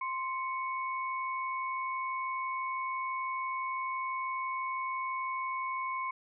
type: tone pair together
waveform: sine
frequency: 1046.5 / 2217 Hz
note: C6 / C#7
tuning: 0 / 0 cents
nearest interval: octave + minor second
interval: 1300 cents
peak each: -33 / -39 dBFS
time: 0.01-6.11 s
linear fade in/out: 5 ms
effects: none